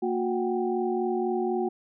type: tone cluster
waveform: sine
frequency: 230.5 / 362.6 / 747 / 791 Hz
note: A#3 / F#4 / F#5 / G5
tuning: -19 / -35 / +16 / +15 cents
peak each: -31 / -26 / -34 / -35 dBFS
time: 0.02-1.69 s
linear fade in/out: 10 ms
effects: none